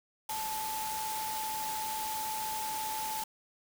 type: tone in noise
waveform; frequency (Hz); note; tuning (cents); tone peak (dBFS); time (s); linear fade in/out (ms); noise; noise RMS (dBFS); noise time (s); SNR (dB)
sine; 872; A5; -16; -35; 0.29-3.24; 5; white; -39; 0.29-3.24; +1
effects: none